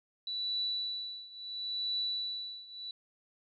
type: tone with tremolo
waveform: sine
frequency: 3953 Hz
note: B7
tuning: 1 cent sharp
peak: -30 dBFS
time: 0.27-2.91 s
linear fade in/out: 2 ms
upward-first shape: triangle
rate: 0.73 Hz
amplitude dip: 90%
effects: none